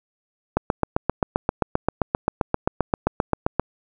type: click train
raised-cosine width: 1 ms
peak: -4 dBFS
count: 24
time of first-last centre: 0.57-3.596 s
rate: 7.6 Hz
effects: none